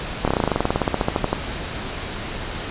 slowing click train, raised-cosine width 1 ms, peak -4 dBFS, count 22, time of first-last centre 0.25-1.33 s, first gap 27 ms, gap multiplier 1.06, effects pink hiss -29 dBFS RMS until 2.7 s + resampled to 8000 Hz

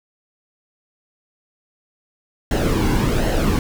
brown noise with flanger, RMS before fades -18 dBFS, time 2.51-3.59 s, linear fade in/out 2 ms, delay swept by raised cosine 0.83 to 1.65 ms, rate 1.3 Hz, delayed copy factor -0.6, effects none

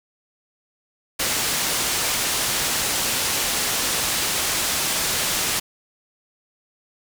white low-pass noise, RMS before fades -23 dBFS, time 1.19-5.6 s, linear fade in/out 10 ms, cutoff 9700 Hz, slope 12 dB/octave, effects none

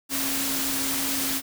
sine tone in noise, 271.7 Hz, C#4, 35 cents flat, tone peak -32 dBFS, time 0.09-1.42 s, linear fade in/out 50 ms, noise white, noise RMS -27 dBFS, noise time 0.09-1.42 s, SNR -8 dB, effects none

